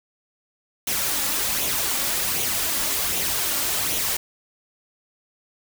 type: noise with flanger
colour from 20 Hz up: white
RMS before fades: -24 dBFS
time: 0.87-4.17 s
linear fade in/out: 5 ms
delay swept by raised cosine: 0.3 to 3.6 ms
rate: 1.3 Hz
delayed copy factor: +0.5
effects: none